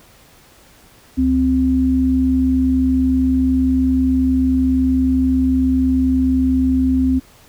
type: tone pair together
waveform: sine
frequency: 69.71 / 260 Hz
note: C#2 / C4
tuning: +10 / -11 cents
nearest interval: octave + major seventh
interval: 2279 cents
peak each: -20 / -13 dBFS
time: 1.17-7.2 s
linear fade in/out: 20 ms
effects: pink hiss -48 dBFS RMS until 7.48 s